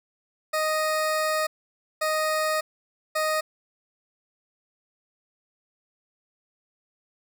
20% pulse tone bursts at uneven times, 622.3 Hz, D#5, in tune, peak -18 dBFS, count 3, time 0.53-1.47 / 2.01-2.61 / 3.15-3.41 s, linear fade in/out 10 ms, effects none

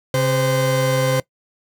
40% pulse tone pair together, 134.27 / 517 Hz, C3 / C5, +45 / -21 cents, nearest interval octave + major seventh, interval 2334 cents, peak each -18 dBFS, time 0.14-1.2 s, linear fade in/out 2 ms, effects noise-tail reverb RT60 0.1 s tail -21 dB re dry

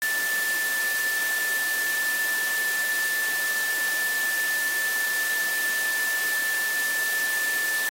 sine tone in noise, 1760 Hz, A6, in tune, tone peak -24 dBFS, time 0.02-7.89 s, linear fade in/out 0 ms, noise white, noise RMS -31 dBFS, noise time 0.02-7.89 s, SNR +4 dB, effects high-pass 300 Hz 12 dB/octave + AAC 48 kbps

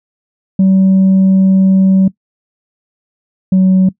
sine tone pair in turn, 190.7 / 187.64 Hz, G3 / F#3, -47 / +25 cents, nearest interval unison, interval 28 cents, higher first, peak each -3 dBFS, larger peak neither, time 0.59-2.08 / 3.52-3.89 s, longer first, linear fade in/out 5 ms, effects noise-tail reverb RT60 0.1 s tail -20 dB re dry + tanh soft clip ceiling -4 dBFS

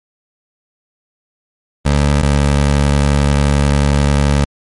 20% pulse tone pair in turn, 72.1 / 71.31 Hz, D2 / C#2, -31 / +50 cents, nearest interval unison, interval 19 cents, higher first, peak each -5 dBFS, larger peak neither, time 1.85-2.22 / 2.22-4.45 s, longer second, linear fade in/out 10 ms, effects MP3 48 kbps

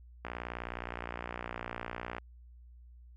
click train, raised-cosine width 0.5 ms, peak -22 dBFS, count 116, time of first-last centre 0.25-2.183 s, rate 59.5 Hz, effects added 60 Hz sine -51 dBFS peak until 3.16 s + MP3 64 kbps

